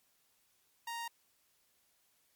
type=tone; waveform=sawtooth; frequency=932.3 Hz; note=A#5; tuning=in tune; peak=-35 dBFS; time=0.87-1.08 s; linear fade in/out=5 ms; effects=white hiss -73 dBFS RMS until 2.35 s + MP3 96 kbps